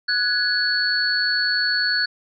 sine tone cluster, 1480 / 1677 / 4417 Hz, F#6 / G#6 / C#8, 0 / +16 / -7 cents, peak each -23 / -24 / -21 dBFS, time 0.08-2.06 s, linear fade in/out 10 ms, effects none

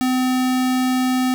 square tone, 255.5 Hz, C4, 41 cents flat, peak -17 dBFS, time 0.01-1.34 s, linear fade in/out 0 ms, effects none

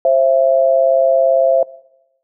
sine tone pair together, 530.2 / 668 Hz, C5 / E5, +23 / +23 cents, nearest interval major third, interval 400 cents, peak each -12 dBFS, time 0.05-1.63 s, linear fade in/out 2 ms, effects noise-tail reverb RT60 0.9 s tail -21 dB re dry

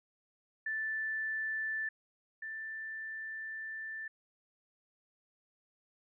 sine tone pair in turn, 1760 / 1770.1 Hz, A6 / A6, 0 / +10 cents, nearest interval unison, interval 10 cents, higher second, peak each -33 / -39 dBFS, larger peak first, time 0.66-1.89 / 2.42-4.08 s, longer second, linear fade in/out 5 ms, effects none

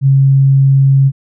sine tone, 136.2 Hz, C#3, 30 cents flat, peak -5 dBFS, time 0.01-1.12 s, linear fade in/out 50 ms, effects none

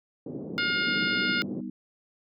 pink band-pass noise, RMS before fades -37 dBFS, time 0.26-1.61 s, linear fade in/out 5 ms, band 160 to 450 Hz, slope 24 dB/octave
harmonic tone, 712 Hz, F5, 33 cents sharp, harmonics 2 / 3 / 4 / 5 / 6 / 7, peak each -27 / -31 / -33 / -35 / -37 / -38 dBFS, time 0.58-1.42 s, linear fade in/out 0 ms
sine chord, G augmented, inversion none, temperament equal with one note detuned, 196 / 245.5 / 311.1 Hz, G3 / B3 / D#4, 0 / -10 / 0 cents, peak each -37 / -36 / -39 dBFS, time 0.87-1.7 s, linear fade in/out 5 ms
effects none

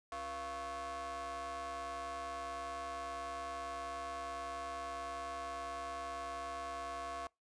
40% pulse ring-modulated tone, 206.8 Hz, G#3, 7 cents flat, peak -37 dBFS, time 0.12-7.27 s, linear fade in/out 2 ms, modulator 895 Hz, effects noise-tail reverb RT60 0.2 s tail -24 dB re dry + resampled to 22050 Hz

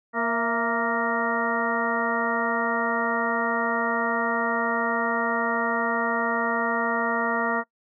harmonic tone with a mistuned harmonic, 233.1 Hz, A#3, in tune, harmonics 1 / 2 / 3 / 4 / 5 / 6 / 8, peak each -30 / -30 / -30 / -30 / -30 / -30 / -30 dBFS, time 0.13-7.64 s, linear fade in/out 50 ms, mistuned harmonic 3, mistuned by -62 cents, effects noise-tail reverb RT60 0.1 s tail -22 dB re dry

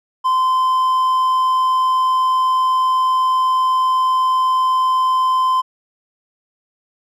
triangle tone, 1032 Hz, C6, 24 cents flat, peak -11 dBFS, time 0.24-5.62 s, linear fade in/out 20 ms, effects none

